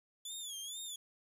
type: tone with vibrato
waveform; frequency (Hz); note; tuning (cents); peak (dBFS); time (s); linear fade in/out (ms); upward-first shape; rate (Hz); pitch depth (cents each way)
20% pulse; 3419; G#7; +50; -36; 0.25-0.96; 5; sine; 2.2; 130
effects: 11-bit